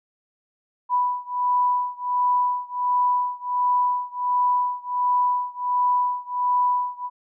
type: beating tone pair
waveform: sine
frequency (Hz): 987.8 / 989.2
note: B5 / B5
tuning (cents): 0 / +3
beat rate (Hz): 1.4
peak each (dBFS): -22 / -23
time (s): 0.89-7.1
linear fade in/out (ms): 50
effects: none